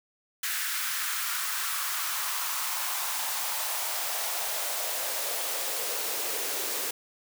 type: noise with high-pass filter sweep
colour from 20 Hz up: white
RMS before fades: -31 dBFS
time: 0.43-6.91 s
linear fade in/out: 5 ms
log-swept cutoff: 1600 to 380 Hz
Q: 2.5
effects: none